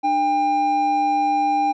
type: tone pair together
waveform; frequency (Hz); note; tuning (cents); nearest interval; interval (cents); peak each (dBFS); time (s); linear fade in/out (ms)
triangle; 300 / 800.4; D4 / G5; +37 / +36; octave + perfect fourth; 1699; -24 / -15; 0.03-1.73; 20
effects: resampled to 16000 Hz